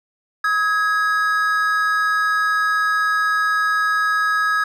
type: tone pair together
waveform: triangle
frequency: 1271.7 / 1656 Hz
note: D#6 / G#6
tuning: +37 / -5 cents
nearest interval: perfect fourth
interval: 458 cents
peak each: -17 dBFS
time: 0.44-4.64 s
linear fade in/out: 5 ms
effects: none